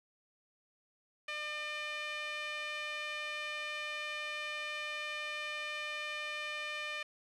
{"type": "tone with band-pass filter", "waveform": "sawtooth", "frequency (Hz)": 601, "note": "D5", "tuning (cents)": 40, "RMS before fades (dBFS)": -40, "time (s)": [1.28, 7.03], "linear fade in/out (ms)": 5, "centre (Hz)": 2400, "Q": 2.3, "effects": ["resampled to 24000 Hz", "10-bit"]}